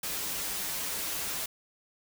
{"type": "noise with comb filter", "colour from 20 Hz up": "white", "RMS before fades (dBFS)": -34, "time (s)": [0.03, 1.46], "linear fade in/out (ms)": 5, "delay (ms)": 8.3, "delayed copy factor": -0.6, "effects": []}